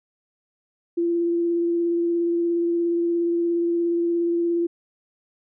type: tone with vibrato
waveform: sine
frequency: 341.3 Hz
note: F4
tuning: 40 cents flat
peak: -19 dBFS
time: 0.97-4.67 s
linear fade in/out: 10 ms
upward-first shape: triangle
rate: 17 Hz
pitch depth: 15 cents each way
effects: none